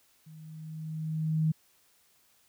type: tone with level ramp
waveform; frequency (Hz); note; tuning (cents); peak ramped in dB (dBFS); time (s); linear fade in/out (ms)
sine; 157.5; D#3; +21; -47 to -22; 0.26-1.52; 10
effects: white hiss -66 dBFS RMS until 2.48 s